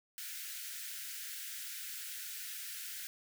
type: high-pass noise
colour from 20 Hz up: white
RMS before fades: -44 dBFS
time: 0.18-3.07 s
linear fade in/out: 0 ms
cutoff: 1400 Hz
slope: 96 dB/octave
effects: none